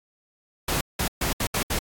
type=noise bursts at uneven times; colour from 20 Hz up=pink; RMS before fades=-25 dBFS; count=6; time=0.68-0.81 / 0.99-1.08 / 1.21-1.33 / 1.4-1.47 / 1.54-1.63 / 1.7-1.79 s; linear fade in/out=5 ms; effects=AAC 64 kbps